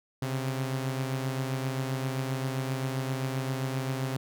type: beating tone pair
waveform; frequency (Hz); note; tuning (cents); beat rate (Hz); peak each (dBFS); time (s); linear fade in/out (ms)
sawtooth; 131 / 138.6; C3 / C#3; +2 / 0; 7.6; -26 / -33; 0.22-4.17; 5
effects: none